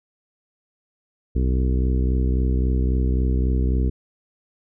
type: harmonic tone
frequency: 63.7 Hz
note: C2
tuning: 46 cents flat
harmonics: 1 / 2 / 3 / 4 / 5 / 6 / 7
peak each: -18 / -27 / -30 / -30 / -33 / -34 / -36 dBFS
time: 1.35-3.9 s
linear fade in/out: 10 ms
effects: none